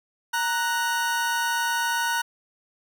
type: tone pair together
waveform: 40% pulse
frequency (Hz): 932.3 / 1479.9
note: A#5 / F#6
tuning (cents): 0 / 0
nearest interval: minor sixth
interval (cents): 800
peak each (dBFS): -25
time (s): 0.33-2.22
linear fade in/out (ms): 10
effects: none